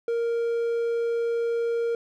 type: tone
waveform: triangle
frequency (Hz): 466.2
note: A#4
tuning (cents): 0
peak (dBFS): -21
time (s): 0.08-1.95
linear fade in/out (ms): 2
effects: none